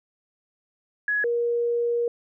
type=tone pair in turn; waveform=sine; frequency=1680 / 473.6 Hz; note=G#6 / A#4; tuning=+19 / +27 cents; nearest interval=octave + minor seventh; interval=2192 cents; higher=first; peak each=-21 dBFS; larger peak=neither; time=1.08-1.24 / 1.24-2.08 s; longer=second; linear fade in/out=2 ms; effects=none